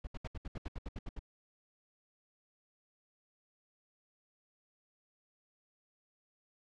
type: noise bursts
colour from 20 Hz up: brown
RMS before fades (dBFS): -40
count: 12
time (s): 0.04-1.193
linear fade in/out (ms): 5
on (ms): 31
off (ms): 71
effects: low-pass 5000 Hz 12 dB/octave